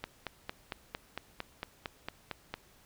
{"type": "click train", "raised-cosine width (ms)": 0.3, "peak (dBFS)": -20, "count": 12, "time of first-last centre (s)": [0.04, 2.54], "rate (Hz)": 4.4, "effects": ["pink hiss -62 dBFS RMS until 2.85 s"]}